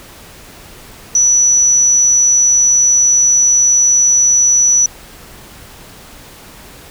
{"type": "tone", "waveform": "sine", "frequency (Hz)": 5920, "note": "F#8", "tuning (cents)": 0, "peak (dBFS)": -7, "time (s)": [1.15, 4.86], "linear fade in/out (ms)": 2, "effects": ["pink hiss -37 dBFS RMS until 6.9 s"]}